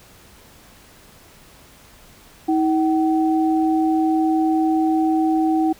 sine tone pair together, 319.5 / 759.9 Hz, D#4 / F#5, +46 / +46 cents, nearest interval octave + minor third, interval 1500 cents, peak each -16 / -22 dBFS, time 2.48-5.73 s, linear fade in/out 10 ms, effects pink hiss -48 dBFS RMS until 5.79 s

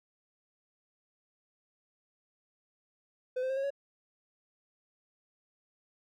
triangle tone with pitch steps, 507 / 519.5 / 532.2 / 545.3 / 558.7 Hz, B4 / C5 / C5 / C#5 / C#5, +45 / -12 / +29 / -29 / +13 cents, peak -28 dBFS, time 3.36-3.705 s, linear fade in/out 10 ms, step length 69 ms, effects none

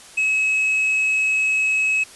triangle tone with quantisation, 2570 Hz, E7, 45 cents flat, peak -15 dBFS, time 0.17-2.04 s, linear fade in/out 10 ms, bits 7, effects white hiss -43 dBFS RMS until 2.15 s + resampled to 24000 Hz

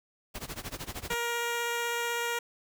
pink noise with tremolo, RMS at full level -36 dBFS, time 0.34-1.15 s, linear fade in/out 20 ms, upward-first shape sine, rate 13 Hz, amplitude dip 90%
10% pulse tone with vibrato, 471.9 Hz, A#4, 21 cents sharp, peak -21 dBFS, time 1.1-2.39 s, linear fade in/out 5 ms, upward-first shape triangle, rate 16 Hz, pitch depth 8 cents each way
effects none

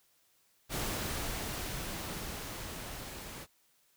pink noise with level ramp, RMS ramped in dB -35 to -45 dBFS, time 0.69-3.47 s, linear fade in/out 50 ms, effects white hiss -70 dBFS RMS until 3.96 s

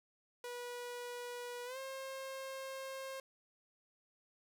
sawtooth tone with pitch glide, 486.6 to 533.7 Hz, B4 to C5, -26 to +34 cents, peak -39 dBFS, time 0.44-3.2 s, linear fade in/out 2 ms, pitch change +160 cents, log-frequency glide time 1.65-1.78 s, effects 13-bit

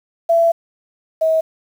sine tone pair in turn, 670 / 641.1 Hz, E5 / E5, +28 / -48 cents, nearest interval minor second, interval 76 cents, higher first, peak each -10 / -12 dBFS, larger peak first, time 0.29-0.52 / 1.21-1.41 s, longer first, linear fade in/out 10 ms, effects 7-bit

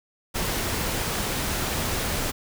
pink noise, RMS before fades -27 dBFS, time 0.34-2.32 s, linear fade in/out 20 ms, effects none

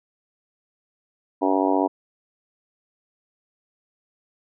harmonic tone, 95.4 Hz, G2, 47 cents flat, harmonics 3 / 4 / 5 / 6 / 7 / 8 / 9 / 10, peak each -22 / -26 / -28 / -30 / -26 / -28 / -29 / -27 dBFS, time 1.41-1.88 s, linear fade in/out 20 ms, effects none

